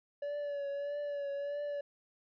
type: tone with vibrato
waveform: triangle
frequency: 572 Hz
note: D5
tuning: 46 cents flat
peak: -33 dBFS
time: 0.22-1.81 s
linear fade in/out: 5 ms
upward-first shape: triangle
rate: 1.6 Hz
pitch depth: 39 cents each way
effects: resampled to 11025 Hz